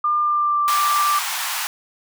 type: tone with pitch glide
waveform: sine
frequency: 1200 to 1176.7 Hz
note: D6 to D6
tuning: +37 to +3 cents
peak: -16 dBFS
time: 0.04-1.19 s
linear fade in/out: 5 ms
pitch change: -34 cents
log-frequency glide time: 0.21-0.62 s
type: high-pass noise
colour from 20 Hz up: pink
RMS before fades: -25 dBFS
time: 0.68-1.67 s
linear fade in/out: 0 ms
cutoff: 790 Hz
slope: 48 dB/octave
effects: none